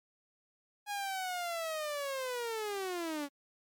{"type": "linear sweep", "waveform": "sawtooth", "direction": "down", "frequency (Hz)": [830, 277.2], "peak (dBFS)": -31, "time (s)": [0.86, 3.29], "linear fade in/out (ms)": 50, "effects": ["MP3 96 kbps"]}